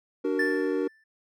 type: chord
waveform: triangle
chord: D augmented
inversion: none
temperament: equal with one note detuned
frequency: 293.7 / 374.7 / 466.2 Hz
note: D4 / F#4 / A#4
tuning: 0 / +22 / 0 cents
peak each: -27 dBFS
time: 0.24-0.88 s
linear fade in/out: 10 ms
type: tone with exponential decay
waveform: triangle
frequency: 1766 Hz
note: A6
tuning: 6 cents sharp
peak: -21 dBFS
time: 0.39-1.04 s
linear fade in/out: 5 ms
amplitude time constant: 140 ms
effects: none